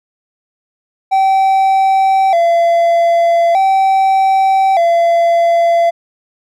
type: tone with vibrato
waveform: triangle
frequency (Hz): 724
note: F#5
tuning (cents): -38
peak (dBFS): -6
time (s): 1.11-5.91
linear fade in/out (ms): 20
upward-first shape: square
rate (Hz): 0.41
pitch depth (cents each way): 110
effects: none